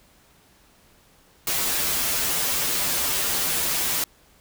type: noise with comb filter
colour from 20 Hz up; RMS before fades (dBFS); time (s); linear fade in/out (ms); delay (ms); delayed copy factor
white; -24; 1.47-4.04; 2; 9.6; -0.95
effects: pink hiss -57 dBFS RMS until 4.4 s